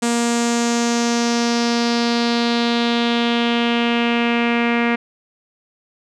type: tone with low-pass filter sweep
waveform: sawtooth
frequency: 235.8 Hz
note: A#3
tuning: 20 cents sharp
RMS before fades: -18 dBFS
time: 0.02-4.96 s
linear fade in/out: 10 ms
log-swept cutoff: 8100 to 2200 Hz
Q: 3.2
effects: none